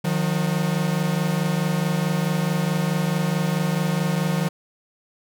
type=tone pair together; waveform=45% pulse; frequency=155.2 / 179.84 Hz; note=D#3 / F#3; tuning=-4 / -49 cents; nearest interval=minor third; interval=255 cents; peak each=-23 dBFS; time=0.04-4.49 s; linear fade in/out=10 ms; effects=none